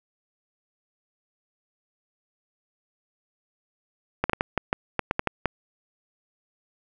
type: clicks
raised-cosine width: 0.5 ms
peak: -7 dBFS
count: 11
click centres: 4.24 / 4.296 / 4.333 / 4.409 / 4.577 / 4.729 / 4.993 / 5.111 / 5.194 / 5.273 / 5.457 s
effects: none